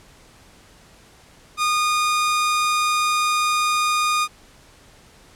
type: tone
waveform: sawtooth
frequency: 1225 Hz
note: D#6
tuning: 27 cents flat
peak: -14 dBFS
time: 1.57-4.28 s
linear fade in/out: 50 ms
effects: pink hiss -50 dBFS RMS until 5.35 s + low-pass 10000 Hz 12 dB/octave